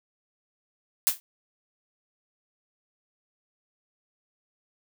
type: noise with exponential decay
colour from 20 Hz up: blue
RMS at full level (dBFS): -17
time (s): 1.07-1.2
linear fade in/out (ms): 0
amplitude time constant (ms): 27
effects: none